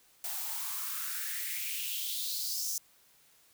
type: noise with high-pass filter sweep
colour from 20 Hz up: blue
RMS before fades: -36 dBFS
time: 0.24-2.78 s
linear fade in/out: 2 ms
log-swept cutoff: 680 to 6100 Hz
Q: 4.5
effects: white hiss -64 dBFS RMS until 3.53 s